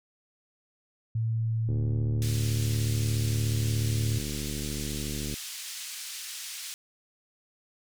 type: tone with pitch glide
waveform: sine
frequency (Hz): 112.9 to 110.51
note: A2 to A2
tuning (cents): +45 to +8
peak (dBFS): -25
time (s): 1.15-4.19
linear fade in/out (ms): 5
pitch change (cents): -37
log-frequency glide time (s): 1.32-2.81
type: click train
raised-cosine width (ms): 3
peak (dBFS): -23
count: 270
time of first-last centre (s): 1.69-5.34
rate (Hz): 73.7
type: band-pass noise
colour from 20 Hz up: white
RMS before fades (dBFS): -39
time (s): 2.22-6.74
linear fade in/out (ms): 0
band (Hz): 2400 to 8400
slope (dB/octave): 12
effects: none